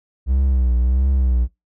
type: tone with vibrato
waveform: triangle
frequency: 63.7 Hz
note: C2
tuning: 46 cents flat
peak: -12 dBFS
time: 0.26-1.48 s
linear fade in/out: 50 ms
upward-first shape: triangle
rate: 1.5 Hz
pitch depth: 110 cents each way
effects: noise-tail reverb RT60 0.2 s tail -23 dB re dry